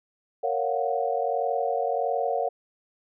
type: chord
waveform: sine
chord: Gb major seventh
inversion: first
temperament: equal with one note detuned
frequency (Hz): 463.5 / 554.4 / 698.5 / 740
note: Bb4 / Db5 / F5 / Gb5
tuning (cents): -10 / 0 / 0 / 0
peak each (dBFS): -29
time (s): 0.43-2.49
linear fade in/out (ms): 10
effects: none